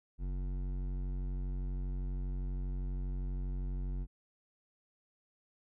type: tone with hard clipping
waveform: sine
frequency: 46.25 Hz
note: F#1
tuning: in tune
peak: -36 dBFS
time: 0.18-4.07 s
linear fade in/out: 50 ms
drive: 12 dB
effects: none